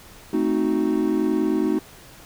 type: chord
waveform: triangle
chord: A diminished seventh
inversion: none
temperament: equal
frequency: 220 / 261.6 / 311.1 / 370 Hz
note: A3 / C4 / Eb4 / Gb4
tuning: 0 / 0 / 0 / 0 cents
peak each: -24 / -24 / -20 / -23 dBFS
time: 0.33-1.79 s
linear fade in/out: 5 ms
effects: pink hiss -46 dBFS RMS until 2.25 s